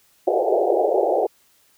pink band-pass noise, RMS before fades -19 dBFS, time 0.27-1.27 s, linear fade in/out 10 ms, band 350 to 800 Hz, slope 96 dB/octave, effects white hiss -59 dBFS RMS until 1.77 s

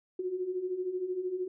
sine beating tone pair, 356.5 / 369.5 Hz, F4 / F#4, +36 / -2 cents, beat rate 13 Hz, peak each -38 / -32 dBFS, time 0.19-1.48 s, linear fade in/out 5 ms, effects none

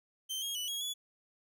sawtooth tone with pitch steps, 3115 / 3263 / 2968 / 3302 / 3407 Hz, G7 / G#7 / F#7 / G#7 / G#7, -12 / -31 / +5 / -11 / +44 cents, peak -32 dBFS, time 0.29-0.94 s, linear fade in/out 20 ms, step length 130 ms, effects none

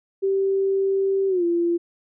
sine tone with pitch glide, 389 to 342.6 Hz, G4 to F4, -13 to -33 cents, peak -18 dBFS, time 0.22-1.78 s, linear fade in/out 20 ms, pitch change -220 cents, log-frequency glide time 1.28-1.44 s, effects none

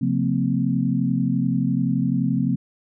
sine tone cluster, 135.7 / 178.3 / 227.1 / 258.8 Hz, C#3 / F3 / A#3 / C4, -36 / +36 / -45 / -19 cents, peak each -24 dBFS, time 0.01-2.56 s, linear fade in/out 10 ms, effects none

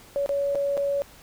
sine tone with dropouts, 563 Hz, C#5, 27 cents sharp, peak -22 dBFS, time 0.16-1.02 s, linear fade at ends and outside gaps 0 ms, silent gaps 0.261-0.292 / 0.549-0.555 / 0.77-0.776 s, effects pink hiss -50 dBFS RMS until 1.22 s

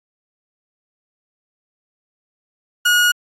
30% pulse tone, 1446 Hz, F#6, 40 cents flat, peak -9 dBFS, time 2.85-3.12 s, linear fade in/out 10 ms, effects AAC 48 kbps

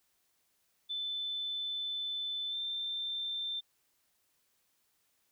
sine tone with pitch glide, 3520 to 3569 Hz, A7 to A7, 0 to +24 cents, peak -34 dBFS, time 0.89-3.61 s, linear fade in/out 20 ms, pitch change +24 cents, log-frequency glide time 2.49-2.56 s, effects white hiss -75 dBFS RMS until 5.31 s

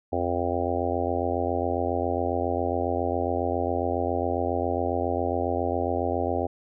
harmonic tone, 87.31 Hz, F2, in tune, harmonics 1 / 3 / 4 / 5 / 6 / 7 / 8 / 9, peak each -32 / -32 / -32 / -32 / -32 / -32 / -32 / -32 dBFS, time 0.12-6.47 s, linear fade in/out 10 ms, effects none

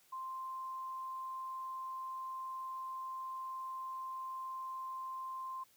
sine tone, 1046.5 Hz, C6, in tune, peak -40 dBFS, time 0.12-5.64 s, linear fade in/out 10 ms, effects white hiss -68 dBFS RMS until 5.76 s

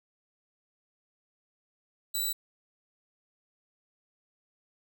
10% pulse tone, 3951 Hz, B7, in tune, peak -21 dBFS, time 2.14-2.33 s, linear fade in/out 10 ms, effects none

